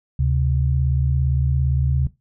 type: tone pair together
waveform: sine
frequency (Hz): 73.8 / 131.31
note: D2 / C3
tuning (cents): +9 / +7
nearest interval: minor seventh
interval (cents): 998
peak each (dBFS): -19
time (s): 0.19-2.07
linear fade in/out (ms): 5
effects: noise-tail reverb RT60 0.2 s tail -17 dB re dry